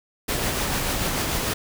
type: noise with tremolo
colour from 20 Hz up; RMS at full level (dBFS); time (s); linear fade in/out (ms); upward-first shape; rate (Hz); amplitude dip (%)
pink; -24; 0.28-1.54; 10; sine; 6.8; 25
effects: none